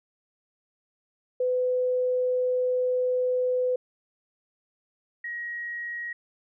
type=tone pair in turn; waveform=sine; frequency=503 / 1894.9 Hz; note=B4 / A#6; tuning=+32 / +28 cents; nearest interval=octave + major seventh; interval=2296 cents; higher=second; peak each=-22 / -31 dBFS; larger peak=first; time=1.4-3.76 / 5.24-6.13 s; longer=first; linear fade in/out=5 ms; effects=none